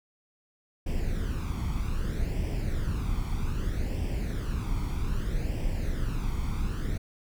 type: noise with flanger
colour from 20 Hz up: brown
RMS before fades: -29 dBFS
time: 0.86-6.98 s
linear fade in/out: 10 ms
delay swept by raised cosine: 0.37 to 0.9 ms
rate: 0.63 Hz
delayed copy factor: +0.65
effects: none